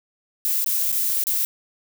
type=noise with dropouts; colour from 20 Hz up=violet; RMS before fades=-22 dBFS; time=0.45-1.45 s; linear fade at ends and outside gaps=0 ms; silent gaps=0.644-0.662 / 0.918-0.925 / 1.238-1.269 s; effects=none